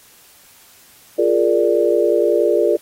sine chord, Bb dominant seventh, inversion second, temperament equal, 349.2 / 415.3 / 466.2 / 587.3 Hz, F4 / Ab4 / Bb4 / D5, 0 / 0 / 0 / 0 cents, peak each -18 dBFS, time 1.18-2.77 s, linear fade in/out 10 ms, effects white hiss -48 dBFS RMS until 2.81 s + AAC 48 kbps

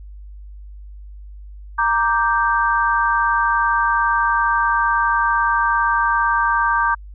sine chord, G minor, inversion first, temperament equal, 932.3 / 1174.7 / 1568 Hz, Bb5 / D6 / G6, 0 / 0 / 0 cents, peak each -19 dBFS, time 1.78-6.95 s, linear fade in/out 10 ms, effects added 50 Hz sine -34 dBFS peak until 7.14 s

